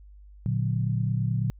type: chord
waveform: sine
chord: Bb augmented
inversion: none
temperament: just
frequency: 116.54 / 145.68 / 182.1 Hz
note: Bb2 / D3 / F#3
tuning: 0 / -14 / -27 cents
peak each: -25 / -29 / -31 dBFS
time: 0.46-1.5 s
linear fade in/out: 0 ms
effects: added 50 Hz sine -46 dBFS peak until 1.59 s